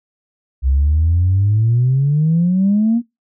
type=exponential sweep; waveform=sine; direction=up; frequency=64 to 239.5 Hz; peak=-10 dBFS; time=0.62-3.02 s; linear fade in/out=50 ms; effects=noise-tail reverb RT60 0.2 s tail -21 dB re dry + tanh soft clip ceiling -7 dBFS